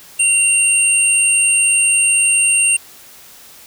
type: tone pair together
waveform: sine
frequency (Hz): 2756 / 8750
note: F7 / C#9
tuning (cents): -24 / -24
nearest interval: octave + minor sixth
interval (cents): 2000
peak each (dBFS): -15 / -12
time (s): 0.19-2.77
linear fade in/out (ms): 10
effects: white hiss -41 dBFS RMS until 3.66 s